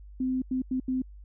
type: tone bursts at uneven times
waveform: sine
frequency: 257.9 Hz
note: C4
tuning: 25 cents flat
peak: -25 dBFS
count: 4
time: 0.2-0.42 / 0.51-0.62 / 0.71-0.8 / 0.88-1.02 s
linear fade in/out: 5 ms
effects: added 50 Hz sine -44 dBFS peak until 1.24 s